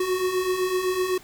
square beating tone pair, 363.1 / 371 Hz, F#4 / F#4, -33 / +5 cents, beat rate 7.9 Hz, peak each -30 / -24 dBFS, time 0-1.18 s, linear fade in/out 5 ms, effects pink hiss -49 dBFS RMS until 1.23 s

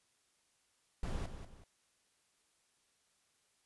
brown noise with echo, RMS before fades -38 dBFS, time 1.03-1.26 s, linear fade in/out 2 ms, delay 190 ms, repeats 2, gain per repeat -9 dB, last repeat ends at 1.64 s, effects white hiss -75 dBFS RMS until 3.65 s + resampled to 24000 Hz

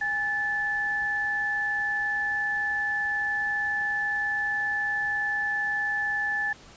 sine tone pair together, 822.1 / 1742 Hz, G#5 / A6, -18 / -18 cents, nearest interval octave + minor second, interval 1300 cents, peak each -34 / -25 dBFS, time 0.01-6.53 s, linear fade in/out 5 ms, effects pink hiss -50 dBFS RMS until 6.76 s + resampled to 16000 Hz

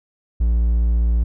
triangle tone, 57.6 Hz, A#1, 20 cents flat, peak -12 dBFS, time 0.4-1.24 s, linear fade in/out 10 ms, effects none

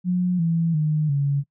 sine tone with pitch steps, 180 / 166.02 / 153.12 / 141.23 Hz, F#3 / E3 / D#3 / C#3, -47 / +13 / -27 / +33 cents, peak -18 dBFS, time 0.04-1.44 s, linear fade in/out 50 ms, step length 350 ms, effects noise-tail reverb RT60 0.1 s tail -23 dB re dry

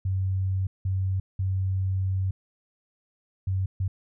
sine tone bursts at uneven times, 94.9 Hz, F#2, 44 cents sharp, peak -23 dBFS, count 5, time 0.05-0.67 / 0.85-1.2 / 1.39-2.31 / 3.47-3.66 / 3.8-3.88 s, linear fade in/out 5 ms, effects none

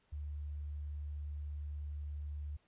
sine tone, 73.6 Hz, D2, 4 cents sharp, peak -39 dBFS, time 0.12-2.57 s, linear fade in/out 10 ms, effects pink hiss -74 dBFS RMS until 2.67 s + resampled to 8000 Hz

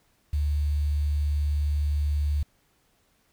sine tone with quantisation, 73.42 Hz, D2, in tune, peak -22 dBFS, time 0.33-2.43 s, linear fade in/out 5 ms, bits 8, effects pink hiss -67 dBFS RMS until 3.32 s

